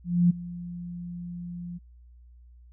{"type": "tone with ADSR envelope", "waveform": "sine", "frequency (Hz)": 174.61, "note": "F3", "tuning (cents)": 0, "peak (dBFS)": -15, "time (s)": [0.04, 1.79], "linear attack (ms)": 260, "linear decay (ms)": 13, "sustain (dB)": -19, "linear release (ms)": 24, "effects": ["added 60 Hz sine -49 dBFS peak until 2.72 s"]}